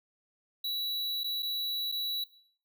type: tone with dropouts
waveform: square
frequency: 3926 Hz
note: B7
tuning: 11 cents flat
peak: -32 dBFS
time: 0.64-2.24 s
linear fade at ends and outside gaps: 5 ms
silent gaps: 1.235-1.242 / 1.424-1.428 / 1.917-1.922 s
effects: noise-tail reverb RT60 0.6 s tail -19 dB re dry